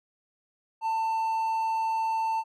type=tone; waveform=triangle; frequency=893 Hz; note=A5; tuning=25 cents sharp; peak=-23 dBFS; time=0.81-2.44 s; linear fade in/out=50 ms; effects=none